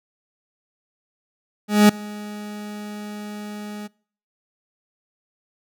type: tone with ADSR envelope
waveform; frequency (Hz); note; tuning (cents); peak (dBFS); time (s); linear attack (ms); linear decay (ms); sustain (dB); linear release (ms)
40% pulse; 208.6; G#3; +8; -7; 1.68-3.88; 210; 6; -23; 20
effects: noise-tail reverb RT60 0.5 s tail -25 dB re dry